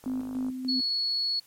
click train, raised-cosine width 1 ms, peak -31 dBFS, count 24, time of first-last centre 0.04-0.485 s, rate 51.7 Hz
sine tone with tremolo, 257.2 Hz, C4, 30 cents flat, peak -27 dBFS, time 0.06-0.81 s, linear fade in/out 5 ms, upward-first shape square, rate 3.4 Hz, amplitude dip 45%
sine tone, 4377 Hz, C#8, 23 cents flat, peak -25 dBFS, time 0.68-1.4 s, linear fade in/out 10 ms
effects white hiss -59 dBFS RMS until 1.46 s + MP3 64 kbps

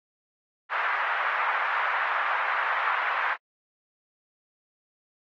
pink band-pass noise, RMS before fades -27 dBFS, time 0.69-3.37 s, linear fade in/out 50 ms, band 950 to 1900 Hz, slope 24 dB/octave, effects AAC 32 kbps

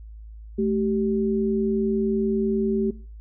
sine tone pair together, 217.1 / 386.6 Hz, A3 / G4, -23 / -24 cents, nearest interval minor seventh, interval 999 cents, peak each -22 / -23 dBFS, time 0.58-2.91 s, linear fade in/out 10 ms, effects noise-tail reverb RT60 0.4 s tail -20 dB re dry + added 54 Hz sine -38 dBFS peak until 3.2 s

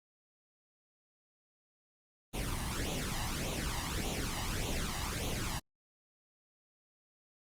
pink noise with flanger, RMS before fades -36 dBFS, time 2.33-5.6 s, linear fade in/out 20 ms, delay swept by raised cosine 0.29 to 1.05 ms, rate 1.7 Hz, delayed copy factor +0.65, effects low-pass 12000 Hz 12 dB/octave + Opus 32 kbps

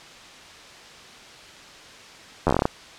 slowing click train, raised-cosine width 1 ms, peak -5 dBFS, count 10, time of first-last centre 2.47-2.655 s, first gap 11 ms, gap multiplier 1.15, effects white hiss -44 dBFS RMS until 2.98 s + low-pass 5000 Hz 12 dB/octave

